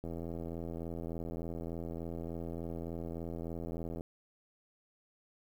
click train, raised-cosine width 2 ms, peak -28 dBFS, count 332, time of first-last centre 0.04-4.009 s, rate 83.4 Hz, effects 10-bit

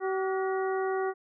harmonic tone with a mistuned harmonic, 381.2 Hz, G4, 48 cents flat, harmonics 1 / 2 / 3 / 4 / 5, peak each -28 / -34 / -38 / -40 / -42 dBFS, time 0-1.14 s, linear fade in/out 50 ms, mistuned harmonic 4, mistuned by -85 cents, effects none

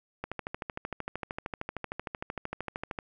click train, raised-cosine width 0.5 ms, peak -19 dBFS, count 37, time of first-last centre 0.24-2.988 s, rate 13.1 Hz, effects none

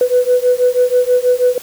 sine beating tone pair, 493.9 / 500.1 Hz, B4 / B4, 0 / +22 cents, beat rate 6.2 Hz, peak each -12 dBFS, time 0.01-1.58 s, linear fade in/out 2 ms, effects tanh soft clip ceiling -3 dBFS + white hiss -35 dBFS RMS until 1.62 s

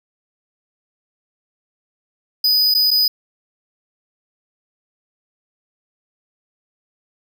square tone with dropouts, 4978 Hz, D#8, in tune, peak -13 dBFS, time 2.44-3.08 s, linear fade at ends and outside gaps 5 ms, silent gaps 2.741-2.748 / 2.907-2.912 s, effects none

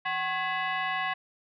sine tone with frequency modulation, 164.81 Hz, E3, in tune, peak -27 dBFS, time 0.05-1.14 s, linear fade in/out 10 ms, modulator 919 Hz, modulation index 2.5, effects none

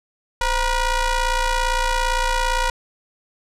sawtooth ring-modulated tone, 487.8 Hz, B4, 21 cents flat, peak -11 dBFS, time 0.41-2.7 s, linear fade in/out 2 ms, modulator 459 Hz, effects low-pass 9000 Hz 12 dB/octave

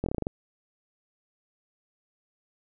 slowing click train, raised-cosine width 2 ms, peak -15 dBFS, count 8, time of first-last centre 0.04-0.269 s, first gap 22 ms, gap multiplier 1.13, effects none

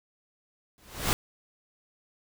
pink noise with exponential growth, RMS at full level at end -22 dBFS, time 0.78-1.13 s, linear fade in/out 0 ms, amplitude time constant 74 ms, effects none

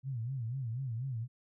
sine tone with vibrato, 123.47 Hz, B2, in tune, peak -34 dBFS, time 0.03-1.28 s, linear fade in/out 50 ms, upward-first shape sine, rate 4.1 Hz, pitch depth 180 cents each way, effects none

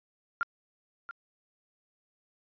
sine tone with echo, 1390 Hz, F6, 9 cents flat, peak -25 dBFS, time 0.41-0.43 s, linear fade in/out 0 ms, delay 680 ms, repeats 1, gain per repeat -12 dB, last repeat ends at 1.11 s, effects resampled to 11025 Hz

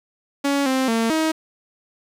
sawtooth tone with pitch steps, 280.8 / 262.2 / 227.4 / 317.2 Hz, C#4 / C4 / A#3 / D#4, +22 / +4 / -43 / +33 cents, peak -14 dBFS, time 0.44-1.32 s, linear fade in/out 10 ms, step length 220 ms, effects low-pass 11000 Hz 12 dB/octave + 8-bit

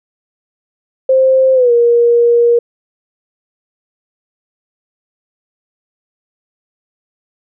sine tone with pitch glide, 525 to 473.2 Hz, C5 to A#4, +6 to +26 cents, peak -6 dBFS, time 1.09-2.59 s, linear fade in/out 5 ms, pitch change -180 cents, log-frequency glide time 1.54-1.72 s, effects none

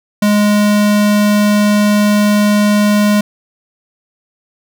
square tone, 207.7 Hz, G#3, in tune, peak -9 dBFS, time 0.22-3.21 s, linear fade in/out 5 ms, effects none

